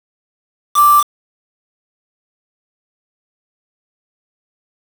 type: tone with quantisation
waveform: sine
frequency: 1174.7 Hz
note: D6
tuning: in tune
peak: -6 dBFS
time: 0.74-1.04 s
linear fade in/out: 50 ms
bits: 3
effects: none